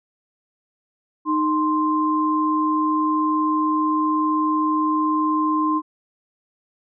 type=tone pair together; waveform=sine; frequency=308.7 / 1046.5 Hz; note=D#4 / C6; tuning=-14 / 0 cents; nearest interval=octave + major sixth; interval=2114 cents; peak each=-20 dBFS; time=1.25-5.82 s; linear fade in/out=50 ms; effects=none